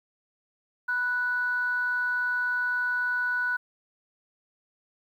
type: tone pair together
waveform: sine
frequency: 987 / 1478.8 Hz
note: B5 / F#6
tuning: -1 / -1 cents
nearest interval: perfect fifth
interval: 700 cents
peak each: -35 / -24 dBFS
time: 0.88-3.57 s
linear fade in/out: 10 ms
effects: tanh soft clip ceiling -18 dBFS + 10-bit